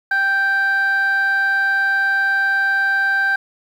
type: tone pair together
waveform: sine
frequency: 784 / 1568 Hz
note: G5 / G6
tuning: 0 / 0 cents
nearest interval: octave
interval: 1200 cents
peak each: -22 / -13 dBFS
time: 0.11-3.36 s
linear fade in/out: 5 ms
effects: tanh soft clip ceiling -12 dBFS + 8-bit